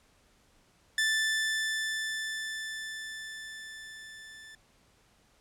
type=tone with level ramp; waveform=sawtooth; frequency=1761 Hz; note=A6; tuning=1 cent sharp; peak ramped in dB=-21 to -44 dBFS; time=0.98-4.55 s; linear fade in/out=2 ms; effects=pink hiss -65 dBFS RMS until 5.4 s + low-pass 10000 Hz 12 dB/octave